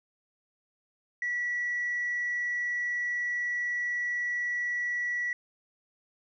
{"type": "tone", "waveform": "sine", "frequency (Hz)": 1944, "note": "B6", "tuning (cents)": -28, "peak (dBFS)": -27, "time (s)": [1.22, 5.33], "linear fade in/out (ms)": 2, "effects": ["tanh soft clip ceiling -24 dBFS"]}